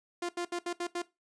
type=tone bursts at uneven times; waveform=sawtooth; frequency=349.2 Hz; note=F4; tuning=in tune; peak=-28 dBFS; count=6; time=0.22-0.29 / 0.37-0.45 / 0.52-0.59 / 0.66-0.73 / 0.8-0.87 / 0.95-1.02 s; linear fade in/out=5 ms; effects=noise-tail reverb RT60 0.2 s tail -17 dB re dry + resampled to 22050 Hz